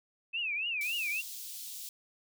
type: tone with vibrato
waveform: sine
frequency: 2570 Hz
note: E7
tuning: 45 cents flat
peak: -31 dBFS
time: 0.33-1.22 s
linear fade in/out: 20 ms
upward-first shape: triangle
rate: 3.6 Hz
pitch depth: 220 cents each way
type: high-pass noise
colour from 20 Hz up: white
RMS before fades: -43 dBFS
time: 0.81-1.89 s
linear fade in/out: 2 ms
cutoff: 3300 Hz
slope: 24 dB/octave
effects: none